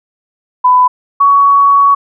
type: tone pair in turn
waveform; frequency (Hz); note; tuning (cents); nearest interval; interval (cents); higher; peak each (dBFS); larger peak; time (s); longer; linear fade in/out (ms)
sine; 1000 / 1122.5; B5 / C#6; +21 / +21; major second; 200; second; -4; neither; 0.64-0.88 / 1.2-1.95; second; 10
effects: none